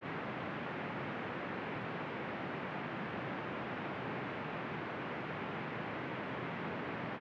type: band-pass noise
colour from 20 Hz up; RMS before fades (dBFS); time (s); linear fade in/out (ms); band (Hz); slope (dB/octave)
pink; -41; 0.01-7.2; 50; 130 to 2400; 24
effects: none